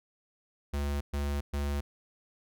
square tone bursts, 71.5 Hz, D2, 46 cents flat, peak -30 dBFS, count 3, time 0.73-1.81 s, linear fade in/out 10 ms, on 280 ms, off 120 ms, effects none

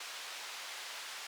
white band-pass noise, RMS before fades -45 dBFS, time 0-1.27 s, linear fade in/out 5 ms, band 720 to 4700 Hz, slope 12 dB/octave, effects none

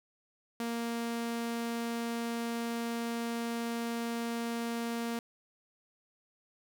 sawtooth tone, 233.1 Hz, A#3, in tune, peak -29 dBFS, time 0.6-5.19 s, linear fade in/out 2 ms, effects none

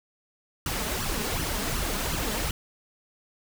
pink noise with flanger, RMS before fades -29 dBFS, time 0.66-2.51 s, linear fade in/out 2 ms, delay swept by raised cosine 0.66 to 4.86 ms, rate 2.7 Hz, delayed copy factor +0.7, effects none

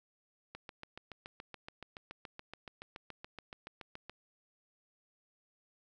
click train, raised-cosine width 0.3 ms, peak -29 dBFS, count 26, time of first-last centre 0.55-4.096 s, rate 7.05 Hz, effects none

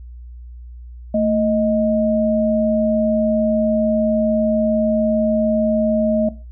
sine tone pair together, 222.8 / 624 Hz, A3 / D#5, +22 / +5 cents, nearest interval octave + tritone, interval 1783 cents, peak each -17 dBFS, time 1.14-6.29 s, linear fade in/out 5 ms, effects noise-tail reverb RT60 0.3 s tail -17 dB re dry + added 60 Hz sine -33 dBFS peak until 6.51 s

